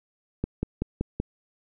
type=click train; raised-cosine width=3 ms; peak=-13 dBFS; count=5; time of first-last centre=0.44-1.2 s; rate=5.26 Hz; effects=none